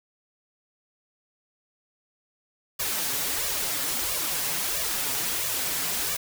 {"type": "noise with flanger", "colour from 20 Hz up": "white", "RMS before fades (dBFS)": -28, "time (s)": [2.79, 6.17], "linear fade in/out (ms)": 10, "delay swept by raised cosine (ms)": [1.7, 7.3], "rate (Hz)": 1.5, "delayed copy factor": 0.9, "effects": []}